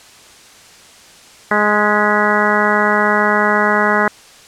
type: harmonic tone with a mistuned harmonic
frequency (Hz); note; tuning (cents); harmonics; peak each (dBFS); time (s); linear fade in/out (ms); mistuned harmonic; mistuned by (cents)
208.8; G#3; +10; 1 / 2 / 3 / 4 / 5 / 6 / 7 / 8 / 9; -20 / -20 / -20 / -20 / -20 / -20 / -20 / -20 / -20; 1.51-4.08; 2; 9; +60
effects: white hiss -42 dBFS RMS until 4.47 s + low-pass 8000 Hz 12 dB/octave